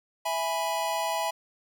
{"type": "chord", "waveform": "square", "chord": "E major", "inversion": "none", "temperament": "equal", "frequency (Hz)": [659.3, 830.6, 987.8], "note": ["E5", "G#5", "B5"], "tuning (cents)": [0, 0, 0], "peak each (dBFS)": -32, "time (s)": [0.25, 1.31], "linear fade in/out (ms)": 10, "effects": []}